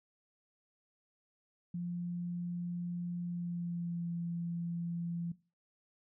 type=tone with pitch glide; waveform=sine; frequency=174.61 to 170.62 Hz; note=F3 to F3; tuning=0 to -40 cents; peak=-35 dBFS; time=1.74-5.32 s; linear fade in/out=5 ms; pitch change=-40 cents; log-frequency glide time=3.23-4.11 s; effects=noise-tail reverb RT60 0.3 s tail -18 dB re dry